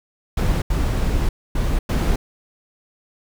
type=noise bursts at uneven times; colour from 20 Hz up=brown; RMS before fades=-19 dBFS; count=4; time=0.37-0.62 / 0.7-1.29 / 1.55-1.79 / 1.89-2.16 s; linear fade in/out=5 ms; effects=none